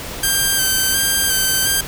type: tone with vibrato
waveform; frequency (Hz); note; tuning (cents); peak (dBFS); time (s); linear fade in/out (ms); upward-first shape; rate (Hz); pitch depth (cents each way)
5% pulse; 1569; G6; +1; -4; 0.23-1.81; 5; square; 1.4; 22
effects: pink hiss -29 dBFS RMS until 1.87 s